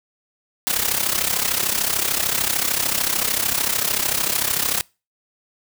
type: noise with amplitude modulation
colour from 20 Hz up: white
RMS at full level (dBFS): -18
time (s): 0.67-4.81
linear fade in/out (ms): 0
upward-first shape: sine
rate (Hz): 33.4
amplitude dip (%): 75
effects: noise-tail reverb RT60 0.3 s tail -25 dB re dry